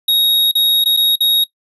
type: tone with dropouts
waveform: square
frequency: 3769 Hz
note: A#7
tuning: 18 cents sharp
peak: -11 dBFS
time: 0.08-1.44 s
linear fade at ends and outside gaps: 5 ms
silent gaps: 0.514-0.552 / 0.841-0.857 / 0.966-0.971 / 1.157-1.205 s
effects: noise-tail reverb RT60 0.1 s tail -19 dB re dry + resampled to 32000 Hz